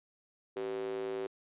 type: tone with high-pass filter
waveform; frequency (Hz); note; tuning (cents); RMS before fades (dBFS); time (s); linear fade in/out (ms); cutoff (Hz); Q
square; 55; A1; 0; -37; 0.56-1.27; 5; 400; 6.3
effects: resampled to 8000 Hz